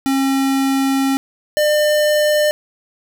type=tone pair in turn; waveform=square; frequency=270 / 600.9 Hz; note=C#4 / D5; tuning=-45 / +40 cents; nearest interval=octave + major second; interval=1385 cents; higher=second; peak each=-15 / -13 dBFS; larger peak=second; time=0.06-1.17 / 1.57-2.51 s; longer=first; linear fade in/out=0 ms; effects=7-bit